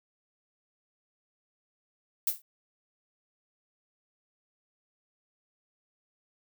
violet noise with exponential decay, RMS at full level -22 dBFS, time 2.27-2.42 s, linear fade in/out 5 ms, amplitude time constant 31 ms, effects none

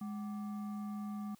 sine tone with frequency modulation, 207.7 Hz, G#3, in tune, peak -38 dBFS, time 0.01-1.35 s, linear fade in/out 5 ms, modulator 964 Hz, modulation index 0.38, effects white hiss -67 dBFS RMS until 1.39 s

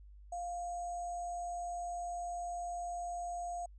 sine tone with sample-and-hold, 700 Hz, F5, 4 cents sharp, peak -37 dBFS, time 0.32-3.66 s, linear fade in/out 5 ms, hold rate 7350 Hz, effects added 50 Hz sine -52 dBFS peak until 3.78 s + resampled to 22050 Hz

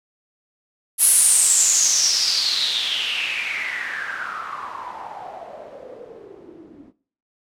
blue noise with low-pass filter sweep, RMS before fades -22 dBFS, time 0.98-6.93 s, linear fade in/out 50 ms, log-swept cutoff 11000 to 270 Hz, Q 7.6, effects noise-tail reverb RT60 0.5 s tail -18 dB re dry

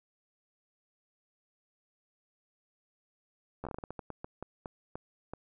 slowing click train, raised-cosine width 1 ms, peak -25 dBFS, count 16, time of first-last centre 3.64-5.336 s, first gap 12 ms, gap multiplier 1.28, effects none

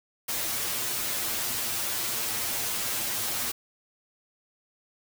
white noise with comb filter, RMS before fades -30 dBFS, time 0.28-3.52 s, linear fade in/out 10 ms, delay 8.7 ms, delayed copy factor +1, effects none

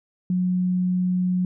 sine tone, 181.8 Hz, F#3, 30 cents flat, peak -19 dBFS, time 0.3-1.45 s, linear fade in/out 2 ms, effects none

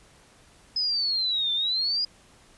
sine exponential two-way sweep, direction down then up, 5110 to 3535 to 4942 Hz, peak -23 dBFS, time 0.76-2.05 s, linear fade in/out 5 ms, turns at 1.53 s, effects pink hiss -56 dBFS RMS until 2.57 s + resampled to 24000 Hz

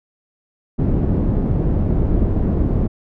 pink low-pass noise, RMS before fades -17 dBFS, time 0.78-2.88 s, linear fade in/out 20 ms, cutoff 320 Hz, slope 12 dB/octave, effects none

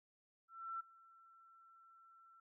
sine tone with ADSR envelope, 1343 Hz, E6, 32 cents sharp, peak -40 dBFS, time 0.48-2.4 s, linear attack 320 ms, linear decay 11 ms, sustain -22 dB, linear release 4 ms, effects none

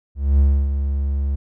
triangle tone with ADSR envelope, 69.6 Hz, C#2, 8 cents sharp, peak -8 dBFS, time 0.15-1.36 s, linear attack 240 ms, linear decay 290 ms, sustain -8 dB, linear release 12 ms, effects none

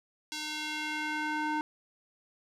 square tone with band-pass filter sweep, 304.9 Hz, D#4, 35 cents flat, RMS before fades -34 dBFS, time 0.32-1.61 s, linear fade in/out 0 ms, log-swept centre 4700 to 1000 Hz, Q 1.2, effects none

